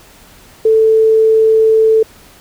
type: tone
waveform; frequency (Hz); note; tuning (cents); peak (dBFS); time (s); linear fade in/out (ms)
sine; 441.7; A4; +7; -6; 0.65-2.03; 5
effects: pink hiss -42 dBFS RMS until 2.4 s